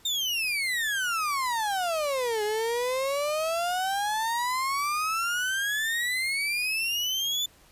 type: exponential two-way sweep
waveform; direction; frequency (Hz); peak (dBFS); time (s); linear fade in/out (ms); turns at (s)
35% pulse; down then up; 3685 to 415.3 to 3530; -24; 0.05-7.46; 5; 2.43
effects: pink hiss -57 dBFS RMS until 7.71 s + resampled to 32000 Hz